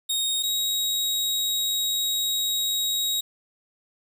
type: tone pair in turn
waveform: sawtooth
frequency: 3729 / 3799 Hz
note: A#7 / A#7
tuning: 0 / +32 cents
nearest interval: unison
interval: 32 cents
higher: second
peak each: -20 dBFS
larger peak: neither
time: 0.09-0.43 / 0.43-3.21 s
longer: second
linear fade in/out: 10 ms
effects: 8-bit